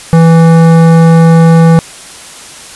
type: tone with hard clipping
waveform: sine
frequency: 164.81 Hz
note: E3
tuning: in tune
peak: -3 dBFS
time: 0.13-1.79 s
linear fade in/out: 0 ms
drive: 15 dB
effects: white hiss -29 dBFS RMS until 2.75 s + resampled to 24000 Hz